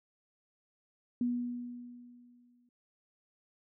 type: tone with exponential decay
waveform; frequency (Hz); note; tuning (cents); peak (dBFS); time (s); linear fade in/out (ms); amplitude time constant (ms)
sine; 243.2; B3; -26; -27; 1.21-2.69; 2; 320
effects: none